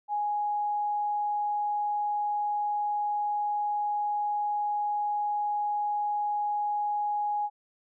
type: tone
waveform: sine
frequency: 830.6 Hz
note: G#5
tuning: in tune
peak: -26 dBFS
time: 0.08-7.5 s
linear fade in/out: 50 ms
effects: none